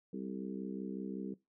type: harmonic tone with a mistuned harmonic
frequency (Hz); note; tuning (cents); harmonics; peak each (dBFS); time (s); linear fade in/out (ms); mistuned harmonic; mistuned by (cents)
65.41; C2; 0; 3 / 4 / 5 / 6 / 7; -42 / -44 / -46 / -48 / -49; 0.13-1.34; 5; 7; -45
effects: noise-tail reverb RT60 0.2 s tail -18 dB re dry